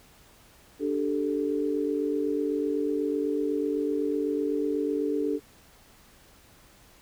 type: chord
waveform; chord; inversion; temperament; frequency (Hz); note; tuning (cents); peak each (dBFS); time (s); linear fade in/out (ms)
sine; D suspended fourth; none; equal; 293.7 / 392 / 440; D4 / G4 / A4; 0 / 0 / 0; -28 / -31 / -29; 0.79-5.4; 50
effects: pink hiss -56 dBFS RMS until 7.01 s